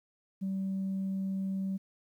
sine tone, 192.3 Hz, G3, 33 cents flat, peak -29 dBFS, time 0.41-1.78 s, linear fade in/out 20 ms, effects tanh soft clip ceiling -28 dBFS + 11-bit

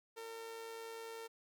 sawtooth tone with amplitude modulation, 454.5 Hz, A#4, 44 cents flat, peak -40 dBFS, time 0.16-1.28 s, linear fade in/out 20 ms, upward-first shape sine, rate 110 Hz, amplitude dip 40%, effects none

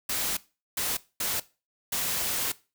white noise bursts at uneven times, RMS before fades -29 dBFS, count 4, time 0.09-0.37 / 0.77-0.97 / 1.2-1.4 / 1.92-2.52 s, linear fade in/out 5 ms, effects noise-tail reverb RT60 0.3 s tail -19 dB re dry

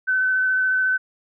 sine tone with vibrato, 1519 Hz, F#6, 45 cents sharp, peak -17 dBFS, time 0.07-0.98 s, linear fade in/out 20 ms, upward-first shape square, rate 14 Hz, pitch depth 8 cents each way, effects none

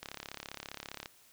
click train, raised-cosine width 0.2 ms, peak -23 dBFS, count 37, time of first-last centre 0.03-1.059 s, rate 35 Hz, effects white hiss -62 dBFS RMS until 1.32 s

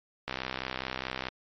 click train, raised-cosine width 0.3 ms, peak -16 dBFS, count 66, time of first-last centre 0.28-1.285 s, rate 64.7 Hz, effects MP3 32 kbps

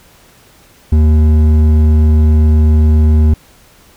sine tone with hard clipping, 77.3 Hz, D#2, 11 cents flat, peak -7 dBFS, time 0.92-3.34 s, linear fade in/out 5 ms, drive 8 dB, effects pink hiss -45 dBFS RMS until 3.96 s

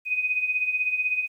sine tone with tremolo, 2500 Hz, D#7, 8 cents sharp, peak -19 dBFS, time 0.05-1.28 s, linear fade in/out 50 ms, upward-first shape triangle, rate 16 Hz, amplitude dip 75%, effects 10-bit

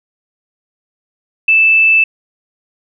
sine tone, 2637 Hz, E7, in tune, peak -6 dBFS, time 1.48-2.04 s, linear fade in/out 5 ms, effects none

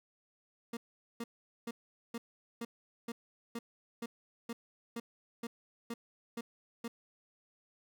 30% pulse tone bursts, 233.1 Hz, A#3, in tune, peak -35 dBFS, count 14, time 0.73-6.88 s, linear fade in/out 5 ms, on 40 ms, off 430 ms, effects none

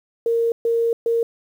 sine tone bursts at uneven times, 462.9 Hz, A#4, 12 cents flat, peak -16 dBFS, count 3, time 0.26-0.52 / 0.65-0.93 / 1.06-1.23 s, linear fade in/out 2 ms, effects 8-bit

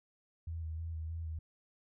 sine tone with vibrato, 81.1 Hz, E2, 28 cents flat, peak -37 dBFS, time 0.47-1.39 s, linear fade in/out 5 ms, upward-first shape square, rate 3.2 Hz, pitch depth 28 cents each way, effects none

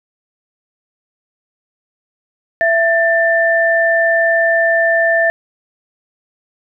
sine tone pair together, 666 / 1779.7 Hz, E5 / A6, +18 / +19 cents, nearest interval octave + perfect fourth, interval 1701 cents, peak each -13 / -13 dBFS, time 2.61-5.3 s, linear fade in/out 0 ms, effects none

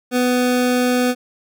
25% pulse tone, 248.9 Hz, B3, 14 cents sharp, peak -11 dBFS, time 0.11-1.15 s, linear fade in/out 50 ms, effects none

